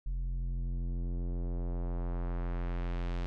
square tone with low-pass filter sweep, 43.65 Hz, F1, in tune, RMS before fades -34 dBFS, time 0.06-3.26 s, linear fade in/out 0 ms, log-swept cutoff 89 to 4200 Hz, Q 0.88, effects none

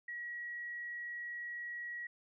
sine tone, 1914 Hz, A#6, 45 cents sharp, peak -40 dBFS, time 0.08-2.07 s, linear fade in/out 5 ms, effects none

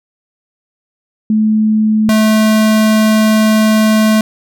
sine / square tone pair in turn, 216.2 / 217 Hz, A3 / A3, -30 / -24 cents, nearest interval unison, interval 6 cents, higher second, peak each -8 dBFS, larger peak neither, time 1.3-2.09 / 2.09-4.21 s, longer second, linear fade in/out 2 ms, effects none

